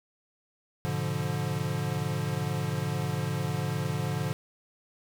square chord, G# diminished seventh, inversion none, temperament equal with one note detuned, 103.83 / 123.47 / 145.73 / 174.61 Hz, G#2 / B2 / D3 / F3, 0 / 0 / -13 / 0 cents, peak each -36 / -36 / -32 / -36 dBFS, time 0.85-4.33 s, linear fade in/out 0 ms, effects none

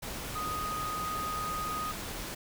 sine tone in noise, 1244.5 Hz, D#6, in tune, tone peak -33 dBFS, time 0.35-1.92 s, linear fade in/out 10 ms, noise pink, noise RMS -39 dBFS, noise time 0.02-2.35 s, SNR +3 dB, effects none

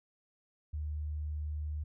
sine tone, 75.5 Hz, D2, 48 cents sharp, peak -34 dBFS, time 0.73-1.84 s, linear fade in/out 10 ms, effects none

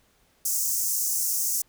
pink high-pass noise, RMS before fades -26 dBFS, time 0.45-1.62 s, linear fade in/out 5 ms, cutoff 5800 Hz, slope 48 dB/octave, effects pink hiss -64 dBFS RMS until 1.68 s

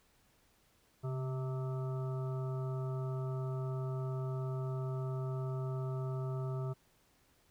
harmonic tone with a mistuned harmonic, 130 Hz, C3, 11 cents flat, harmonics 1 / 3 / 5 / 7 / 9 / 10, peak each -35 / -44 / -48 / -55 / -54 / -53 dBFS, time 1.03-6.74 s, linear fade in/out 20 ms, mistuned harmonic 1, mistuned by +39 cents, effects pink hiss -70 dBFS RMS until 7.5 s

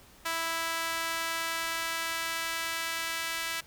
sawtooth tone with high-pass filter sweep, 329.6 Hz, E4, in tune, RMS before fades -33 dBFS, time 0.25-3.61 s, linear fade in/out 10 ms, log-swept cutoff 1200 to 1800 Hz, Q 1.1, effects pink hiss -56 dBFS RMS until 3.66 s

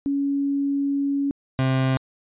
sine / 30% pulse tone pair in turn, 280 / 131.72 Hz, C#4 / C3, +18 / +12 cents, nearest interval octave + minor second, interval 1306 cents, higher first, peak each -20 / -16 dBFS, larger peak second, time 0.06-1.31 / 1.59-1.97 s, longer first, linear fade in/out 0 ms, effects resampled to 8000 Hz

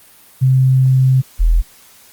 sine tone pair in turn, 130.81 / 41.2 Hz, C3 / E1, 0 / 0 cents, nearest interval octave + minor sixth, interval 2000 cents, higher first, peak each -8 dBFS, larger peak neither, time 0.41-1.22 / 1.39-1.62 s, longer first, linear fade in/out 20 ms, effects white hiss -45 dBFS RMS until 2.12 s + Opus 32 kbps

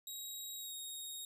15% pulse tone with pitch glide, 3817 to 3747 Hz, A#7 to A#7, +40 to +8 cents, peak -37 dBFS, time 0.07-1.25 s, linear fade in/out 2 ms, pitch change -32 cents, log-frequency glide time 0.56-0.75 s, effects none

